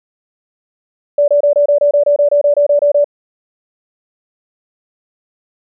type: tone bursts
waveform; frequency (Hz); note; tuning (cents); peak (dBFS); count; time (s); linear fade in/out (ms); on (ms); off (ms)
sine; 580; D5; -22; -7; 15; 1.18-3.044; 5; 100; 26
effects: none